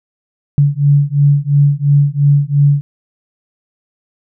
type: beating tone pair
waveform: sine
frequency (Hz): 141.8 / 144.7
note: C#3 / D3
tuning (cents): +40 / -25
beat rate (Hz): 2.9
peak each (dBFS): -11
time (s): 0.58-2.81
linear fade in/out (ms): 0
effects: none